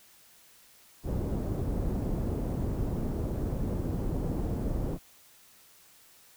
pink low-pass noise, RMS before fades -31 dBFS, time 1.03-4.99 s, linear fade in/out 50 ms, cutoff 400 Hz, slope 12 dB/octave, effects white hiss -58 dBFS RMS until 6.36 s

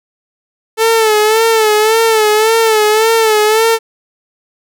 sawtooth tone with vibrato, 438.7 Hz, A4, 5 cents flat, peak -4 dBFS, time 0.77-3.79 s, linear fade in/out 50 ms, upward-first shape sine, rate 1.8 Hz, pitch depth 64 cents each way, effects none

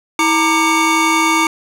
square tone cluster, 323.8 / 920 / 1190 / 2236 Hz, E4 / A#5 / D6 / C#7, -31 / -23 / +22 / +14 cents, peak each -18 dBFS, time 0.19-1.47 s, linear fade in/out 2 ms, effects low-pass 11000 Hz 12 dB/octave + 8-bit

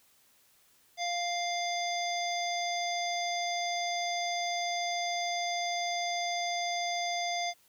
harmonic tone, 698.5 Hz, F5, in tune, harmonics 1 / 3 / 5 / 7 / 9, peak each -32 / -37 / -39 / -40 / -42 dBFS, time 0.97-7.54 s, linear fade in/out 50 ms, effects white hiss -65 dBFS RMS until 7.68 s

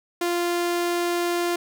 sawtooth tone, 347.7 Hz, F4, 8 cents flat, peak -18 dBFS, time 0.21-1.56 s, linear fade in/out 5 ms, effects none

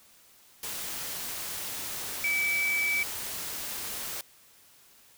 sine tone in noise, 2300 Hz, D7, 37 cents flat, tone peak -25 dBFS, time 2.24-3.03 s, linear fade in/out 2 ms, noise white, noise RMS -36 dBFS, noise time 0.63-4.21 s, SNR +8 dB, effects white hiss -58 dBFS RMS until 5.17 s

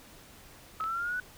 sine linear sweep, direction up, 1278 to 1500 Hz, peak -30 dBFS, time 0.8-1.2 s, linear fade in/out 2 ms
clicks, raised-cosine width 0.3 ms, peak -27 dBFS, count 2, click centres 0.807 / 0.84 s
effects pink hiss -53 dBFS RMS until 1.37 s

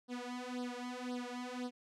sawtooth tone with flanger, 247.5 Hz, B3, 4 cents sharp, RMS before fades -42 dBFS, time 0.08-1.71 s, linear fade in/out 50 ms, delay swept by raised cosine 0.21 to 3.11 ms, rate 1.9 Hz, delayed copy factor +0.95, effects low-pass 7000 Hz 12 dB/octave

